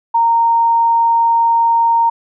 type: tone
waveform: sine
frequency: 925 Hz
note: A#5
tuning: 14 cents flat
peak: -9 dBFS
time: 0.14-2.1 s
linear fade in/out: 10 ms
effects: none

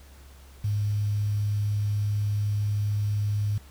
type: tone with quantisation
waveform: sine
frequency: 103.83 Hz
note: G#2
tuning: in tune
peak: -23 dBFS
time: 0.64-3.58 s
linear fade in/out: 5 ms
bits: 8
effects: added 68 Hz sine -47 dBFS peak until 3.7 s + pink hiss -55 dBFS RMS until 3.7 s

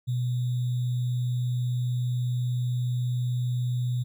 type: tone with sample-and-hold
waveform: sine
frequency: 123.47 Hz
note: B2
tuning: in tune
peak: -24 dBFS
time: 0.07-4.04 s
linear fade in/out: 20 ms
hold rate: 3675 Hz
effects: none

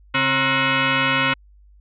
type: tone with frequency modulation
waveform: sine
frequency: 540 Hz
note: C#5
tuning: 45 cents flat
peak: -16 dBFS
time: 0.14-1.34 s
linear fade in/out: 10 ms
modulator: 402 Hz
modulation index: 6.3
effects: added 50 Hz sine -47 dBFS peak until 1.8 s

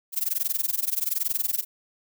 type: noise with amplitude modulation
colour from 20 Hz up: violet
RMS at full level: -23 dBFS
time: 0.12-1.65 s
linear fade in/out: 50 ms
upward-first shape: sine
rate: 21.2 Hz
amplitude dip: 95%
effects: none

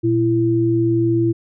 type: tone pair together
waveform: sine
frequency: 118.5 / 335.2 Hz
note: A#2 / E4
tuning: +29 / +29 cents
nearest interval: octave + tritone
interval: 1800 cents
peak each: -19 / -15 dBFS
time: 0.03-1.33 s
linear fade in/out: 20 ms
effects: none

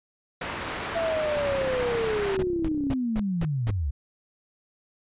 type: low-pass noise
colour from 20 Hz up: white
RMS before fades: -33 dBFS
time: 0.41-2.37 s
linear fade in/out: 5 ms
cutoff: 1900 Hz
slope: 12 dB/octave
type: linear sweep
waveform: sine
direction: down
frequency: 674 to 63 Hz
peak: -24 dBFS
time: 0.95-3.91 s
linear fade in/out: 10 ms
type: click train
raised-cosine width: 3 ms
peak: -25 dBFS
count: 52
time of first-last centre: 1.37-2.93 s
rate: 32.7 Hz
type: noise bursts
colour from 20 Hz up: brown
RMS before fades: -29 dBFS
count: 6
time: 2.39-3.706 s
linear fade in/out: 0 ms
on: 36 ms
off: 220 ms
effects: resampled to 8000 Hz

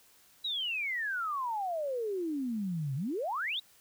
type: exponential two-way sweep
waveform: sine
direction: down then up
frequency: 3951 to 128.9 to 3951 Hz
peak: -31 dBFS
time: 0.44-3.6 s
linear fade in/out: 10 ms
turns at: 2.95 s
effects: white hiss -62 dBFS RMS until 3.8 s

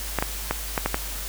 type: clicks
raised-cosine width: 0.5 ms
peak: -7 dBFS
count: 6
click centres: 0.187 / 0.225 / 0.51 / 0.778 / 0.86 / 0.944 s
effects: added 50 Hz sine -33 dBFS peak until 1.28 s + white hiss -34 dBFS RMS until 1.28 s

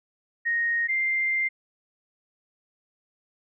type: tone pair in turn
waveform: sine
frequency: 1866 / 2095 Hz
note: A#6 / C7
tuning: +1 / +2 cents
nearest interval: major second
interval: 201 cents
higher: second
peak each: -22 dBFS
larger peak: neither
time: 0.45-0.88 / 0.88-1.49 s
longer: second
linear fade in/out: 20 ms
effects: none

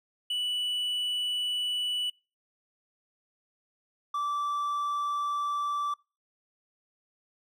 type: tone pair in turn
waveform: triangle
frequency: 2960 / 1164.2 Hz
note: F#7 / D6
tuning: 0 / -15 cents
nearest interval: octave + major third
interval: 1615 cents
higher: first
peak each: -26 dBFS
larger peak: neither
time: 0.3-2.1 / 4.14-5.94 s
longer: neither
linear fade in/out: 5 ms
effects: noise-tail reverb RT60 0.3 s tail -25 dB re dry

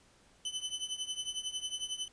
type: tone with tremolo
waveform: sawtooth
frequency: 3026 Hz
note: F#7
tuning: 38 cents sharp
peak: -29 dBFS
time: 0.45-2.08 s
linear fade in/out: 2 ms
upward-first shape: triangle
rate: 11 Hz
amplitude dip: 90%
effects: pink hiss -64 dBFS RMS until 2.12 s + resampled to 22050 Hz

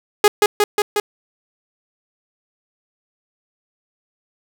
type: tone with echo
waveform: sawtooth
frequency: 415.3 Hz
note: G#4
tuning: in tune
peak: -4 dBFS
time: 0.24-0.28 s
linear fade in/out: 2 ms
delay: 180 ms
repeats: 4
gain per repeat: -2 dB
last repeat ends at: 1 s
effects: none

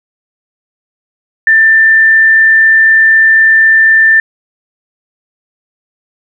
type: tone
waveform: sine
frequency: 1782 Hz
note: A6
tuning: 22 cents sharp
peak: -3 dBFS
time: 1.47-4.2 s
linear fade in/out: 2 ms
effects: none

